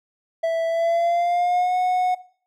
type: tone with pitch glide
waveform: triangle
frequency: 659.3 to 731.5 Hz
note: E5 to F#5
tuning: 0 to -20 cents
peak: -16 dBFS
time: 0.43-2.15 s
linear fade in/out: 10 ms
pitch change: +180 cents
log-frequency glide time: 0.67-1.77 s
effects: noise-tail reverb RT60 0.5 s tail -18 dB re dry